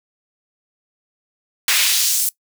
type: noise with high-pass filter sweep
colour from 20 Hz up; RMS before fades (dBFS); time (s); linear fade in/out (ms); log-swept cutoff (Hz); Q
pink; -17; 1.68-2.29; 2; 1800 to 8700; 1.1
effects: noise-tail reverb RT60 0.1 s tail -20 dB re dry